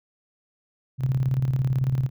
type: tone with tremolo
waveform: sine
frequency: 130.81 Hz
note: C3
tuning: in tune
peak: -18 dBFS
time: 0.98-2.1 s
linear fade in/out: 50 ms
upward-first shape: square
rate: 18 Hz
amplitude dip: 55%
effects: none